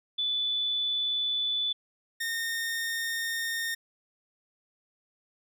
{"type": "tone pair in turn", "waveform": ["sine", "sawtooth"], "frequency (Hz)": [3481, 1834.4], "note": ["A7", "A#6"], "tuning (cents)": [-19, -28], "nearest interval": "major seventh", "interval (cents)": 1109, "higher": "first", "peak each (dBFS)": -26, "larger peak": "neither", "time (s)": [[0.18, 1.73], [2.2, 3.75]], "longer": "neither", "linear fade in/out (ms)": 10, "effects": []}